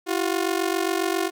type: ring-modulated tone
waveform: sawtooth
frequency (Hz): 357.6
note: F4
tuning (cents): +41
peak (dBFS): -15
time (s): 0.06-1.31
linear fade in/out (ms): 50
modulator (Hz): 23.7
effects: none